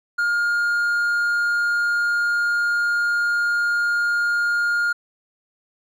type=tone; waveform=triangle; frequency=1416 Hz; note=F6; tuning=23 cents sharp; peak=-16 dBFS; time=0.18-4.93 s; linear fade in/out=10 ms; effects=none